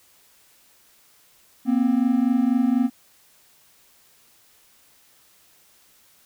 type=tone pair together; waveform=triangle; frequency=237.5 / 261.6 Hz; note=A#3 / C4; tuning=+33 / 0 cents; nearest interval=major second; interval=167 cents; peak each=-18 dBFS; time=1.65-2.9 s; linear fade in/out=50 ms; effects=white hiss -57 dBFS RMS until 6.25 s